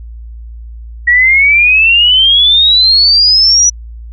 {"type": "exponential sweep", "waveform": "sine", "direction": "up", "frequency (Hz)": [1902, 5920], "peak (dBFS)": -4, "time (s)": [1.07, 3.7], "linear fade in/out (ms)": 10, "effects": ["added 57 Hz sine -25 dBFS peak until 4.12 s"]}